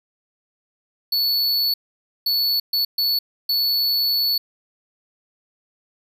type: tone bursts at uneven times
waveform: square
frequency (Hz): 4435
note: C#8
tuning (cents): 0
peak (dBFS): -18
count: 5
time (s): 1.12-1.74 / 2.26-2.6 / 2.73-2.85 / 2.98-3.19 / 3.49-4.38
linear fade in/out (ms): 5
effects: none